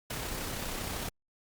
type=noise with amplitude modulation; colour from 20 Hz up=pink; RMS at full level=-35 dBFS; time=0.1-1.09 s; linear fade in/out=5 ms; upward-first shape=sine; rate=32.6 Hz; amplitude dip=35%; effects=Opus 48 kbps